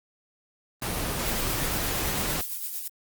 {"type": "noise", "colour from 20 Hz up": "pink", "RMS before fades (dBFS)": -29, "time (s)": [0.82, 2.41], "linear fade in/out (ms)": 2}
{"type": "noise with tremolo", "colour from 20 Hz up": "violet", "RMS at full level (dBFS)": -31, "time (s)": [1.26, 2.88], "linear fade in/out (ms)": 5, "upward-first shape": "sine", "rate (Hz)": 8.8, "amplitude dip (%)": 50}
{"effects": ["Opus 24 kbps"]}